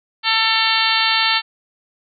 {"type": "harmonic tone with a mistuned harmonic", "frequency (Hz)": 445.5, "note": "A4", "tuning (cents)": 22, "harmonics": [2, 3, 4, 5, 6, 7, 8, 9, 10], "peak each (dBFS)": [-23, -23, -23, -23, -23, -23, -23, -23, -23], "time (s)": [0.23, 1.42], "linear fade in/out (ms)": 50, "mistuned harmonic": 6, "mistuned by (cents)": 40, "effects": []}